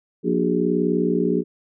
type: harmonic tone with a mistuned harmonic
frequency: 59.6 Hz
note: A#1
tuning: 39 cents sharp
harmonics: 3 / 4 / 5 / 6 / 7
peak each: -24 / -24 / -24 / -24 / -24 dBFS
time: 0.23-1.44 s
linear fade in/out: 50 ms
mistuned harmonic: 6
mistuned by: +88 cents
effects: none